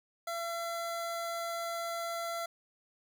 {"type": "tone", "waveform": "25% pulse", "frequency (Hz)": 677, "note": "E5", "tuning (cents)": 46, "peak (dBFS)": -31, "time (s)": [0.27, 2.46], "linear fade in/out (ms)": 5, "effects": []}